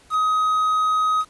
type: tone with quantisation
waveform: triangle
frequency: 1260 Hz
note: D#6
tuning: 21 cents sharp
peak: -15 dBFS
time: 0.1-1.25 s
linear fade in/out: 50 ms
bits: 7
effects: pink hiss -53 dBFS RMS until 1.29 s + resampled to 24000 Hz